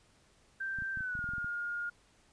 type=tone with pitch glide; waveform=sine; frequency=1568 to 1421.3 Hz; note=G6 to F6; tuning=0 to +30 cents; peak=-34 dBFS; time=0.6-1.9 s; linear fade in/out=10 ms; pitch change=-170 cents; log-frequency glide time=0.94-1.24 s
type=clicks; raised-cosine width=5 ms; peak=-34 dBFS; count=11; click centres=0.787 / 0.822 / 0.973 / 1.007 / 1.153 / 1.191 / 1.242 / 1.29 / 1.336 / 1.382 / 1.445 s
effects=pink hiss -66 dBFS RMS until 2.32 s + resampled to 22050 Hz